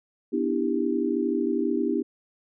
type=chord; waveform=sine; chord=E minor seventh; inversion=second; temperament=just; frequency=247.2 / 296.7 / 329.6 / 395.6 Hz; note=B3 / D4 / E4 / G4; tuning=+2 / +18 / 0 / +16 cents; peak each=-28 dBFS; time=0.32-2.03 s; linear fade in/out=20 ms; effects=none